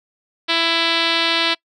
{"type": "tone with low-pass filter", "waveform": "5% pulse", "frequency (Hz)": 332.3, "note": "E4", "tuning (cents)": 14, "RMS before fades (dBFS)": -18, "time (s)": [0.48, 1.55], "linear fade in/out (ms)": 20, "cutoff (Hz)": 4000, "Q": 2.5, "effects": ["noise-tail reverb RT60 0.1 s tail -25 dB re dry"]}